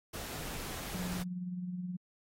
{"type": "noise", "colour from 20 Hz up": "pink", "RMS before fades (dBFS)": -42, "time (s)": [0.13, 1.23], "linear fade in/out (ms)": 10}
{"type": "tone with tremolo", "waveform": "sine", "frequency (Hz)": 180, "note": "F#3", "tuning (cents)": -47, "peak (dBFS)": -34, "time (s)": [0.94, 1.97], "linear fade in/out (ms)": 10, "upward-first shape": "sine", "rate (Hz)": 19, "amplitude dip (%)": 45}
{"effects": ["AAC 48 kbps"]}